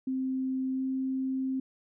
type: tone with pitch glide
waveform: sine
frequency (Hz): 261.6 to 263.3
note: C4 to C4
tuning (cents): 0 to +11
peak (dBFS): -28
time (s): 0.07-1.6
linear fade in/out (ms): 5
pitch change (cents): +11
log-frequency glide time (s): 0.73-0.82
effects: none